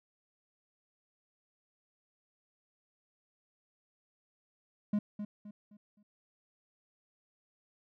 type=tone with echo; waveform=triangle; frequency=207.7 Hz; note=G#3; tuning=in tune; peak=-25 dBFS; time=4.93-4.99 s; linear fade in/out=5 ms; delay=260 ms; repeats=4; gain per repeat=-9 dB; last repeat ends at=6.03 s; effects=none